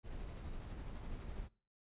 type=noise with tremolo; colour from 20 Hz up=brown; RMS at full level=-44 dBFS; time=0.03-1.49 s; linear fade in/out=50 ms; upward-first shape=sine; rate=12 Hz; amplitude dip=30%; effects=noise-tail reverb RT60 0.4 s tail -21 dB re dry + resampled to 8000 Hz